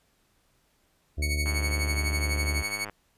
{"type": "harmonic tone", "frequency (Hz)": 73.8, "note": "D2", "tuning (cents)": 9, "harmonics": [1, 2, 3, 4, 5, 6, 7, 8, 9], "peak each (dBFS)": [-26, -42, -47, -42, -44, -52, -51, -53, -51], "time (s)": [1.17, 2.63], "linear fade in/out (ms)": 20}
{"type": "tone with tremolo", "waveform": "sawtooth", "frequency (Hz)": 2225, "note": "C#7", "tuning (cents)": 6, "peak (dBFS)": -23, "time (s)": [1.22, 2.85], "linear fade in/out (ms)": 5, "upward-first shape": "triangle", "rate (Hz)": 12, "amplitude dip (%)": 80}
{"type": "click train", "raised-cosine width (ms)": 0.5, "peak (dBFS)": -23, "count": 149, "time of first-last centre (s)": [1.46, 2.897], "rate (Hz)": 103}
{"effects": ["pink hiss -68 dBFS RMS until 3.17 s", "resampled to 32000 Hz"]}